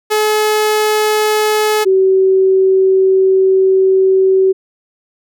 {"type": "tone pair in turn", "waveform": ["sawtooth", "sine"], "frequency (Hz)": [427.2, 380.6], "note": ["G#4", "F#4"], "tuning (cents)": [49, 49], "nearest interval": "major second", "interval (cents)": 200, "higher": "first", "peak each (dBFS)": -7, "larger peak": "neither", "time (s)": [[0.1, 1.85], [1.85, 4.53]], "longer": "second", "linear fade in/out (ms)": 20, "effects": []}